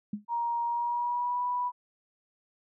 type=tone with exponential decay; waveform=sine; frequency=207.7 Hz; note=G#3; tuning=in tune; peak=-27 dBFS; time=0.13-0.25 s; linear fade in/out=5 ms; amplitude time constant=26 ms
type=tone with pitch glide; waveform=sine; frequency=941 to 983.2 Hz; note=A#5 to B5; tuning=+16 to -8 cents; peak=-27 dBFS; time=0.28-1.72 s; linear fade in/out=50 ms; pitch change=+76 cents; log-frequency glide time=0.64-1.43 s
effects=none